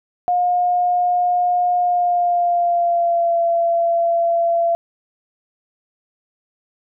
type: tone with pitch glide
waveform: sine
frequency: 714 to 679 Hz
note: F5 to F5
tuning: +38 to -49 cents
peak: -14 dBFS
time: 0.28-4.75 s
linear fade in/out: 0 ms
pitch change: -87 cents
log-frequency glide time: 1.77-3.4 s
effects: none